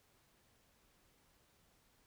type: silence
effects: pink hiss -72 dBFS RMS until 2.06 s